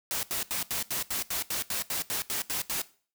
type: noise bursts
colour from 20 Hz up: white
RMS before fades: -31 dBFS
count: 14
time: 0.11-2.817 s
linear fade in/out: 0 ms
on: 120 ms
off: 79 ms
effects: noise-tail reverb RT60 0.4 s tail -18 dB re dry